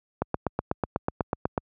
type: click train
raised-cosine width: 1 ms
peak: -10 dBFS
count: 12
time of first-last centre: 0.22-1.578 s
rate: 8.1 Hz
effects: high-pass 60 Hz 12 dB/octave